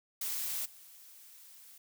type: noise with level steps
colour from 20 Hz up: blue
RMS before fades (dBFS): -36 / -55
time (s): 0.21-1.78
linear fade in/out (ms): 5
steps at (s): 0.65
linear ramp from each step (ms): 10
effects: none